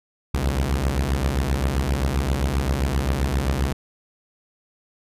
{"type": "beating tone pair", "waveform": "sawtooth", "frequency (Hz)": [63.5, 71.1], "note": ["B1", "C#2"], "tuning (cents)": [49, 45], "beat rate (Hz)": 7.6, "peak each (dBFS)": -19, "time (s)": [0.34, 3.73], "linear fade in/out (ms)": 5, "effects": ["resampled to 32000 Hz"]}